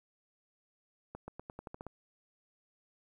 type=accelerating click train; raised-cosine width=1 ms; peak=-29 dBFS; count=9; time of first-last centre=1.15-1.867 s; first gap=130 ms; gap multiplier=0.89; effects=11-bit